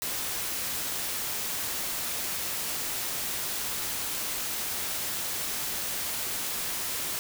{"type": "noise", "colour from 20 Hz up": "white", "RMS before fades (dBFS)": -32, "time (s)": [0.02, 7.19], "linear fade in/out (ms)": 0, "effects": []}